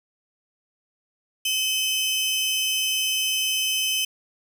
sawtooth tone pair together, 2570 / 3056 Hz, E7 / G7, -45 / -45 cents, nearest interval minor third, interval 300 cents, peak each -24 / -20 dBFS, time 1.45-4.05 s, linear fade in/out 5 ms, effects none

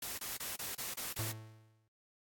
white noise bursts, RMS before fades -41 dBFS, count 7, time 0.02-1.32 s, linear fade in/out 5 ms, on 160 ms, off 30 ms
45% pulse tone with exponential decay, 110 Hz, A2, in tune, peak -36 dBFS, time 1.19-1.88 s, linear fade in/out 0 ms, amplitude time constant 150 ms
effects noise-tail reverb RT60 0.1 s tail -19 dB re dry + AAC 64 kbps

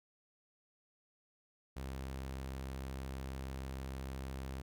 sawtooth tone, 66.4 Hz, C2, 26 cents sharp, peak -37 dBFS, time 1.76-4.62 s, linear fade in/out 10 ms, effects none

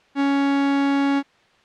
45% pulse tone, 278.7 Hz, C#4, 9 cents sharp, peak -17 dBFS, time 0.15-1.23 s, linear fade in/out 50 ms, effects white hiss -56 dBFS RMS until 1.64 s + low-pass 3000 Hz 12 dB/octave

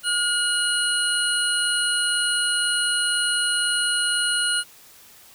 sine tone cluster, 1432 / 2906 / 4170 / 9370 Hz, F6 / F#7 / C8 / D9, +43 / -32 / -7 / -5 cents, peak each -24 / -24 / -29 / -26 dBFS, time 0.03-4.64 s, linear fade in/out 50 ms, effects white hiss -49 dBFS RMS until 5.34 s

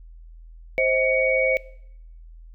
sine tone cluster, 525 / 637 / 2244 Hz, C5 / D#5 / C#7, +6 / +41 / +21 cents, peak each -21 / -26 / -21 dBFS, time 0.78-1.57 s, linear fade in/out 0 ms, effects noise-tail reverb RT60 0.7 s tail -20 dB re dry + added 41 Hz sine -41 dBFS peak until 2.54 s

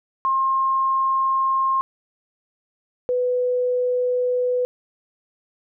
sine tone pair in turn, 1066 / 497 Hz, C6 / B4, +32 / +11 cents, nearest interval octave + minor second, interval 1321 cents, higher first, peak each -17 / -18 dBFS, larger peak first, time 0.25-1.81 / 3.09-4.65 s, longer neither, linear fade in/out 0 ms, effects none

